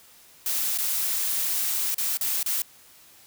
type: noise with dropouts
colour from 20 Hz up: blue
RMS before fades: -26 dBFS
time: 0.46-2.62 s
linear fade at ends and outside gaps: 2 ms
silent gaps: 0.777-0.785 / 1.945-1.981 / 2.172-2.21 / 2.43-2.461 s
effects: white hiss -53 dBFS RMS until 3.26 s